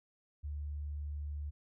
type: tone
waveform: sine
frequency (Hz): 73.4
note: D2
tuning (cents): 0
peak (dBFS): -37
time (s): 0.43-1.51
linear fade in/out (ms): 20
effects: none